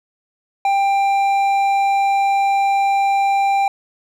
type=tone with hard clipping; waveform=triangle; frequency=791 Hz; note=G5; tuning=15 cents sharp; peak=-15 dBFS; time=0.65-3.68 s; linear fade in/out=2 ms; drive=10 dB; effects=none